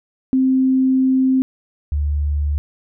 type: tone pair in turn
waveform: sine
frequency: 261.6 / 73.18 Hz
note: C4 / D2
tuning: 0 / -6 cents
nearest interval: octave + minor seventh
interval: 2206 cents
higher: first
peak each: -12 / -16 dBFS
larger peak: first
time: 0.33-1.42 / 1.92-2.58 s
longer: first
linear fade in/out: 0 ms
effects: none